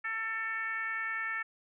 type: tone with frequency modulation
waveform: sine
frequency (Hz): 1785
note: A6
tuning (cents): +24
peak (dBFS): -32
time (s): 0.04-1.43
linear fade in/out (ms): 10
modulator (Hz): 445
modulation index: 0.99
effects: none